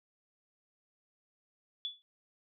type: tone with exponential decay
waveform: sine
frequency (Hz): 3438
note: A7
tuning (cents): -41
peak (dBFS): -31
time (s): 1.85-2.02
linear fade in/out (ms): 0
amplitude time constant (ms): 36
effects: none